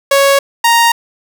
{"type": "tone pair in turn", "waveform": "sawtooth", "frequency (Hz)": [554.4, 932.4], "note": ["C#5", "A#5"], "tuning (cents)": [0, 0], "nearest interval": "major sixth", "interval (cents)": 900, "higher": "second", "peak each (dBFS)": -3, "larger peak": "neither", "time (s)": [[0.11, 0.39], [0.64, 0.92]], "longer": "neither", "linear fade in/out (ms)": 5, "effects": []}